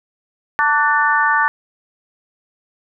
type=harmonic tone with a mistuned harmonic; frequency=296.9 Hz; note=D4; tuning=19 cents sharp; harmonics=3 / 4 / 5 / 6; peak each=-18 / -18 / -18 / -18 dBFS; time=0.59-1.48 s; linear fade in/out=0 ms; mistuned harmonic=4; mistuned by=-44 cents; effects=none